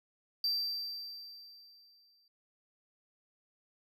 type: tone with exponential decay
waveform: triangle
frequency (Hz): 4686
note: D8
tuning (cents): -5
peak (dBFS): -27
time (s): 0.44-2.28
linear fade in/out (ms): 2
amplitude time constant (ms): 400
effects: none